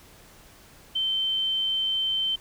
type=tone; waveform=sine; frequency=3098 Hz; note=G7; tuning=21 cents flat; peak=-23 dBFS; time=0.95-2.36 s; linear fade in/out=10 ms; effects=pink hiss -52 dBFS RMS until 2.4 s